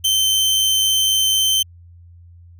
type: tone with amplitude modulation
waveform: sawtooth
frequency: 3097 Hz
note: G7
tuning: 22 cents flat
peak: -10 dBFS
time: 0.04-1.63 s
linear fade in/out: 10 ms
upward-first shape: sine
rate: 104 Hz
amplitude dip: 25%
effects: added 86 Hz sine -41 dBFS peak until 2.59 s